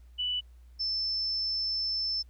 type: tone pair in turn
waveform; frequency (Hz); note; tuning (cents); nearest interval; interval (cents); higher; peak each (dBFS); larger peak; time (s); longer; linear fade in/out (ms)
sine; 2970 / 5292; F#7 / E8; +6 / +6; minor seventh; 1000; second; -28; neither; 0.18-0.41 / 0.79-2.23; second; 20
effects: added 60 Hz sine -50 dBFS peak until 2.29 s + pink hiss -71 dBFS RMS until 2.29 s